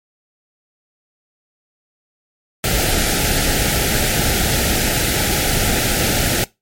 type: band-stop noise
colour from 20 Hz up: pink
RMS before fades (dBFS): -17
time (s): 2.64-6.44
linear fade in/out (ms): 0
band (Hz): 870 to 1300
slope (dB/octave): 96
effects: noise-tail reverb RT60 0.2 s tail -21 dB re dry + MP3 64 kbps